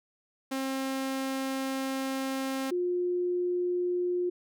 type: tone pair in turn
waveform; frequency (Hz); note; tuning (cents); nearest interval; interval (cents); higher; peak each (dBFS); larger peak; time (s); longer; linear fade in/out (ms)
sawtooth / sine; 266.9 / 356.3; C4 / F4; +35 / +35; perfect fourth; 500; second; -26; neither; 0.51-2.71 / 2.71-4.3; first; 10
effects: none